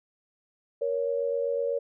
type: tone pair together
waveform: sine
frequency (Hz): 471.2 / 559.2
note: A#4 / C#5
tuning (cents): +19 / +15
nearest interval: minor third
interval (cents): 296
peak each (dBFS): -28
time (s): 0.81-1.79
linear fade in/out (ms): 10
effects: none